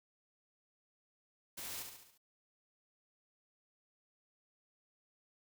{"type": "noise with echo", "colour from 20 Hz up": "white", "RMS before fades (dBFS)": -45, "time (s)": [1.57, 1.83], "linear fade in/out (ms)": 10, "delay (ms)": 70, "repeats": 5, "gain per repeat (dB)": -5, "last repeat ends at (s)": 2.18, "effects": []}